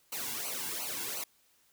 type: noise with flanger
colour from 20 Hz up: white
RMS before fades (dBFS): -37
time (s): 0.12-1.24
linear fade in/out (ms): 5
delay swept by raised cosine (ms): 0.56 to 1.66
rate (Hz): 2.8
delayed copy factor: -0.85
effects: white hiss -68 dBFS RMS until 1.72 s